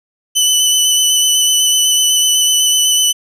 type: tone with vibrato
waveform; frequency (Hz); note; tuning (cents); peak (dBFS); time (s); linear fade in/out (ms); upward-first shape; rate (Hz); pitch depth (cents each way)
20% pulse; 3000; F#7; +23; -4; 0.35-3.13; 20; square; 8; 15
effects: none